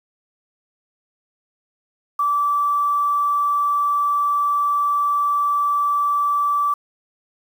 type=tone with quantisation; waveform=sine; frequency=1160 Hz; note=D6; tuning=22 cents flat; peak=-16 dBFS; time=2.19-6.74 s; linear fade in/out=5 ms; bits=7; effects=none